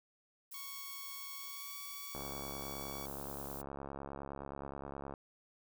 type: noise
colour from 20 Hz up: violet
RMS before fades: -48 dBFS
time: 0.51-3.62 s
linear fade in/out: 10 ms
type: tone with pitch glide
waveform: 10% pulse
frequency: 1108.7 to 1130.7 Hz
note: C#6 to C#6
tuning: 0 to +34 cents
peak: -40 dBFS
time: 0.54-3.06 s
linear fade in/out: 2 ms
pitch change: +34 cents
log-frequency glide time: 1.35-1.76 s
type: click train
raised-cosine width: 1 ms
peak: -30 dBFS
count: 209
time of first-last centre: 2.15-5.139 s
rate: 69.6 Hz
effects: none